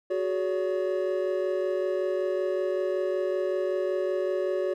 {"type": "chord", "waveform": "triangle", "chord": "F# suspended second", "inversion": "none", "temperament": "equal with one note detuned", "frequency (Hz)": [370, 415.3, 568], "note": ["F#4", "G#4", "C#5"], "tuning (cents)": [0, 0, 42], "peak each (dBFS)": [-26, -31, -27], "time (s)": [0.1, 4.74], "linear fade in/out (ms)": 10, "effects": []}